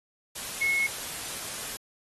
sine tone in noise, 2181 Hz, C#7, 29 cents flat, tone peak -23 dBFS, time 0.61-0.87 s, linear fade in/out 10 ms, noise white, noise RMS -36 dBFS, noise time 0.35-1.77 s, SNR +10 dB, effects AAC 32 kbps

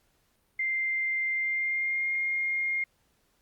sine tone with pitch glide, 2093 to 2128 Hz, C7 to C7, 0 to +29 cents, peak -26 dBFS, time 0.59-2.84 s, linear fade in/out 5 ms, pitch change +29 cents, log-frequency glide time 1.33-2.11 s, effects pink hiss -70 dBFS RMS until 3.41 s + Opus 48 kbps

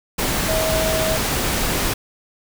sine tone in noise, 638 Hz, D#5, 43 cents sharp, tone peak -21 dBFS, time 0.48-1.17 s, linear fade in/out 10 ms, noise pink, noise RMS -21 dBFS, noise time 0.18-1.94 s, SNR -3 dB, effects none

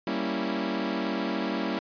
sawtooth chord, G diminished seventh, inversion none, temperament equal, 196 / 233.1 / 277.2 / 329.6 Hz, G3 / Bb3 / Db4 / Fb4, 0 / 0 / 0 / 0 cents, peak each -29 dBFS, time 0.07-1.79 s, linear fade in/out 2 ms, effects resampled to 11025 Hz

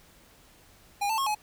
square tone with pitch steps, 812 / 886 / 1086 / 846 Hz, G#5 / A5 / C#6 / G#5, -39 / +12 / -36 / +32 cents, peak -26 dBFS, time 1.01-1.35 s, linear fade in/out 10 ms, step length 85 ms, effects pink hiss -57 dBFS RMS until 1.42 s

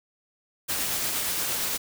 white noise with tremolo, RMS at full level -27 dBFS, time 0.68-1.78 s, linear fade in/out 20 ms, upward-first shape triangle, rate 8.6 Hz, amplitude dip 25%, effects none

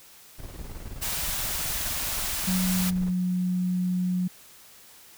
brown noise with tremolo, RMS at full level -36 dBFS, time 0.38-3.12 s, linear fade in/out 20 ms, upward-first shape square, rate 19 Hz, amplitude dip 55%
white high-pass noise, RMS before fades -30 dBFS, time 1.01-2.91 s, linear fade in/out 20 ms, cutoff 550 Hz, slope 96 dB/octave
sine tone with pitch glide, 185 to 181.4 Hz, F#3 to F#3, 0 to -34 cents, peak -23 dBFS, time 2.47-4.28 s, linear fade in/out 10 ms, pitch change -34 cents, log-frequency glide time 2.65-3.09 s
effects white hiss -51 dBFS RMS until 5.17 s

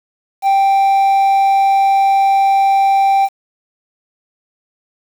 triangle tone with quantisation, 784 Hz, G5, in tune, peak -7 dBFS, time 0.42-3.29 s, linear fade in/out 50 ms, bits 6, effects none

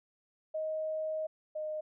sine tone pair in turn, 627 / 616.2 Hz, D#5 / D#5, +13 / -17 cents, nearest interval unison, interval 30 cents, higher first, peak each -32 / -34 dBFS, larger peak first, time 0.54-1.27 / 1.55-1.81 s, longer first, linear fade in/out 10 ms, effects none

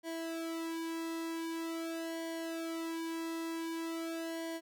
sawtooth tone with flanger, 328.8 Hz, E4, 4 cents flat, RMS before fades -39 dBFS, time 0.03-4.61 s, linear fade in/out 50 ms, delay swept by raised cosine 0.78 to 1.72 ms, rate 0.45 Hz, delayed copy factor -0.9, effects none

